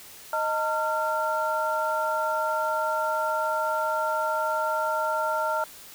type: tone cluster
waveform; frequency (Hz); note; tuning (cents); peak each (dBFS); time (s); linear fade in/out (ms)
sine; 624 / 905 / 1378; D#5 / A5 / F6; +5 / +48 / -24; -28; 0.33-5.64; 2
effects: white hiss -46 dBFS RMS until 5.94 s